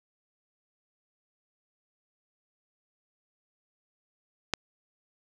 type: click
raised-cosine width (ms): 0.2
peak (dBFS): -8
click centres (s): 4.537
effects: none